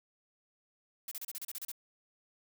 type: noise bursts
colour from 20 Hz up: blue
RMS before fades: -41 dBFS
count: 10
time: 1.08-1.717 s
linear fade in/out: 2 ms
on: 34 ms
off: 33 ms
effects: none